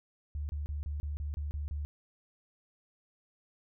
sine tone bursts, 73.42 Hz, D2, in tune, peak -33 dBFS, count 9, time 0.35-1.85 s, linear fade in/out 0 ms, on 140 ms, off 30 ms, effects none

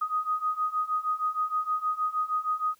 sine beating tone pair, 1244.5 / 1250.9 Hz, D#6 / D#6, 0 / +9 cents, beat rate 6.4 Hz, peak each -30 / -28 dBFS, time 0.01-2.75 s, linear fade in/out 10 ms, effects white hiss -64 dBFS RMS until 2.79 s

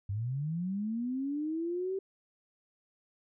sine linear sweep, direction up, 94.5 to 390 Hz, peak -31 dBFS, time 0.09-1.99 s, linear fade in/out 5 ms, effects none

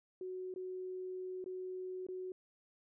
sine tone with dropouts, 370 Hz, F#4, in tune, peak -40 dBFS, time 0.21-2.32 s, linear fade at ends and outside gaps 2 ms, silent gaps 0.54-0.56 / 1.442-1.46 / 2.067-2.086 s, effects none

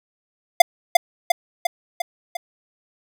square tone with echo, 698.5 Hz, F5, in tune, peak -4 dBFS, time 0.6-0.62 s, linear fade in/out 5 ms, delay 350 ms, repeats 5, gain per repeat -4 dB, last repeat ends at 2.37 s, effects none

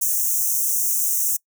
white high-pass noise, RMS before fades -21 dBFS, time 0.01-1.37 s, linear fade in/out 10 ms, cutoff 5800 Hz, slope 96 dB/octave, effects noise-tail reverb RT60 0.1 s tail -24 dB re dry

